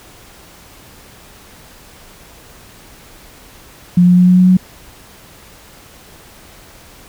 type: tone with pitch steps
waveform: sine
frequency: 177.4 / 178.74 / 180.08 / 181.44 / 182.81 / 184.19 Hz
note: F3 / F3 / F#3 / F#3 / F#3 / F#3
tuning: +27 / +40 / -47 / -34 / -21 / -8 cents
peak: -5 dBFS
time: 3.97-4.57 s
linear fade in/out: 5 ms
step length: 100 ms
effects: pink hiss -41 dBFS RMS until 7.08 s